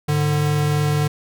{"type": "tone pair together", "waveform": "square", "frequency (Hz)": [105.15, 148.7], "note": ["G#2", "D3"], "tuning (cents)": [22, 22], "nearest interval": "tritone", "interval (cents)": 600, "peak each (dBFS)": [-25, -18], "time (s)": [0.08, 1.08], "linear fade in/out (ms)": 10, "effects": []}